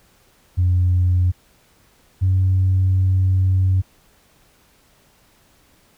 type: tone pair in turn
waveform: sine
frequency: 90 / 93.71 Hz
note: F#2 / F#2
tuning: -47 / +23 cents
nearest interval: minor second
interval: 70 cents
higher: second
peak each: -12 / -12 dBFS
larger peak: neither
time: 0.57-1.32 / 2.21-3.82 s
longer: second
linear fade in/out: 20 ms
effects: tanh soft clip ceiling -10 dBFS + pink hiss -56 dBFS RMS until 5.97 s